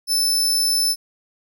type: tone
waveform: sawtooth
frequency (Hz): 5274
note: E8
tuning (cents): 0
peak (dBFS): -14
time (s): 0.07-0.96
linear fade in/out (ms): 50
effects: none